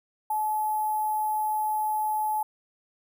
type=tone with sample-and-hold; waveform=sine; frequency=857 Hz; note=A5; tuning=46 cents flat; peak=-24 dBFS; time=0.3-2.43 s; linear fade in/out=5 ms; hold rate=11025 Hz; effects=none